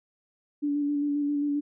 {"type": "tone with vibrato", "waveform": "sine", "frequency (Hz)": 289.5, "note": "D4", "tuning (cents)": -25, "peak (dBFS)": -24, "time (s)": [0.62, 1.61], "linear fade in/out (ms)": 20, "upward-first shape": "square", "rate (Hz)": 7.5, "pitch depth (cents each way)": 16, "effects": []}